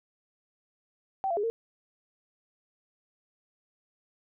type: tone with pitch steps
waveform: sine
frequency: 772 / 680 / 411.8 / 457.5 Hz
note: G5 / F5 / G#4 / A#4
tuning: -27 / -46 / -15 / -32 cents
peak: -26 dBFS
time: 1.24-1.5 s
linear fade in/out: 0 ms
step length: 65 ms
effects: none